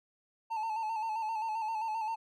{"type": "tone with vibrato", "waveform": "triangle", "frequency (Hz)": 883, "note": "A5", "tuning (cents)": 6, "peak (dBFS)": -30, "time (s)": [0.5, 2.16], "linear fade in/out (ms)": 20, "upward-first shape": "square", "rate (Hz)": 7.6, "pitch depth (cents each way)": 45, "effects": []}